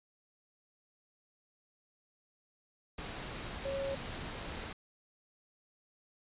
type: tone in noise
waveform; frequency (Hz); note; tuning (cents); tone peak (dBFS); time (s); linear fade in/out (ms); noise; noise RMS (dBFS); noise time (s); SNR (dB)
sine; 548; C#5; -20; -34; 3.65-3.95; 5; pink; -42; 2.98-4.73; +5
effects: resampled to 8000 Hz